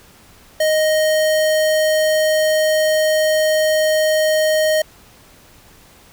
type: tone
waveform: square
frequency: 622.3 Hz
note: D#5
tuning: in tune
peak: -14 dBFS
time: 0.6-4.82 s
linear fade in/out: 5 ms
effects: pink hiss -47 dBFS RMS until 6.12 s